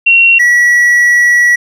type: tone pair in turn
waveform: sine / triangle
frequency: 2737 / 1935.4 Hz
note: F7 / B6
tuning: -36 / -36 cents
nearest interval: tritone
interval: 600 cents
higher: first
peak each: -3 dBFS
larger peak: neither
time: 0.06-0.39 / 0.39-1.56 s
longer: second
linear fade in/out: 10 ms
effects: none